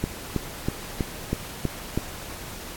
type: click train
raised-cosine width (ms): 3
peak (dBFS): -10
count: 7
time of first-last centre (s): 0.04-1.975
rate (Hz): 3.1
effects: pink hiss -38 dBFS RMS until 2.76 s + AAC 64 kbps